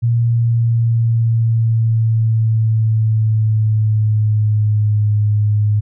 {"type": "tone with pitch glide", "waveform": "sine", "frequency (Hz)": [117.3, 105.11], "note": ["A#2", "G#2"], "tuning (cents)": [11, 21], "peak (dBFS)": -11, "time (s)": [0.02, 5.81], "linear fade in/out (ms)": 20, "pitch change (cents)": -190, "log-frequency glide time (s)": [0.18, 5.13], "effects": []}